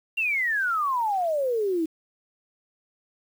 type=exponential sweep; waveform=sine; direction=down; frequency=2794 to 310 Hz; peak=-22 dBFS; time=0.17-1.86 s; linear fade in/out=10 ms; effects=8-bit